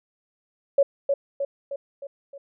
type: tone with echo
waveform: sine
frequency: 558 Hz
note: C#5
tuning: 11 cents sharp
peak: -13 dBFS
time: 0.78-0.83 s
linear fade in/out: 5 ms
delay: 310 ms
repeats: 5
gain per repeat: -5 dB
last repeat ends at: 2.38 s
effects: none